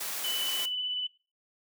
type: noise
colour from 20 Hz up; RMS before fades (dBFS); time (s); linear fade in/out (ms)
white; -35; 0-0.66; 10
type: tone with vibrato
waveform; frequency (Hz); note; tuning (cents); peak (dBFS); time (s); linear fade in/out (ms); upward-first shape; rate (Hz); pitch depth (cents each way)
sine; 2991; F#7; +18; -30; 0.24-1.07; 5; sine; 16; 13
effects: noise-tail reverb RT60 0.3 s tail -17 dB re dry + high-pass 300 Hz 12 dB/octave